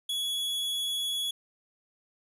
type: tone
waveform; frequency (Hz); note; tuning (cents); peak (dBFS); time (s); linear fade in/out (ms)
45% pulse; 3373; G#7; +26; -29; 0.09-1.31; 5
effects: resampled to 32000 Hz